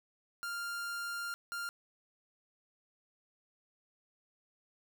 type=tone bursts at uneven times; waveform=45% pulse; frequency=1396.9 Hz; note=F6; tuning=in tune; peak=-37 dBFS; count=2; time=0.43-1.34 / 1.52-1.69 s; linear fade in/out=0 ms; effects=none